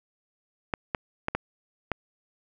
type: clicks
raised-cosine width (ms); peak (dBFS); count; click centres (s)
0.5; -11; 5; 0.738 / 0.948 / 1.284 / 1.35 / 1.917
effects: none